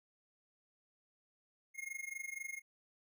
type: tone with amplitude modulation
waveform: square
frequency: 2147 Hz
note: C7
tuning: 44 cents sharp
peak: -39 dBFS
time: 1.74-2.62 s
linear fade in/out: 50 ms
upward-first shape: sine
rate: 24.1 Hz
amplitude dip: 90%
effects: none